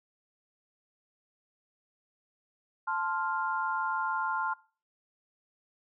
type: chord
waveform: sine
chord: F major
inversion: first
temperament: equal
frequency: 880 / 1046.5 / 1396.9 Hz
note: A5 / C6 / F6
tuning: 0 / 0 / 0 cents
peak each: -33 dBFS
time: 2.87-4.54 s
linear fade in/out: 10 ms
effects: noise-tail reverb RT60 0.4 s tail -22 dB re dry